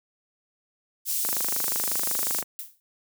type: high-pass noise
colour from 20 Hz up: white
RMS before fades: -27 dBFS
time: 1.05-2.44 s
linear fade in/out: 50 ms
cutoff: 6200 Hz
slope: 12 dB/octave
type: click train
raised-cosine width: 0.5 ms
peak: -17 dBFS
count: 31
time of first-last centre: 1.25-2.426 s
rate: 25.5 Hz
type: noise with exponential decay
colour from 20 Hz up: violet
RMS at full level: -32 dBFS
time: 2.59-2.8 s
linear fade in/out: 0 ms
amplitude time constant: 45 ms
effects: high-pass 150 Hz 12 dB/octave